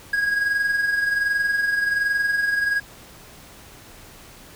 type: tone with amplitude modulation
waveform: triangle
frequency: 1645 Hz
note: G#6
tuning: 17 cents flat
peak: -15 dBFS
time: 0.13-2.8 s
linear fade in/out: 5 ms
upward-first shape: sine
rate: 21.3 Hz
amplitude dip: 50%
effects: pink hiss -45 dBFS RMS until 4.55 s